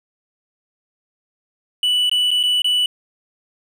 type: tone with dropouts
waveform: triangle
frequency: 2964 Hz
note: F#7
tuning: 2 cents sharp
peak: -13 dBFS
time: 1.83-2.86 s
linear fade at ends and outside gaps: 2 ms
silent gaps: 2.096-2.114 / 2.307-2.313 / 2.43-2.436 / 2.62-2.644 s
effects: none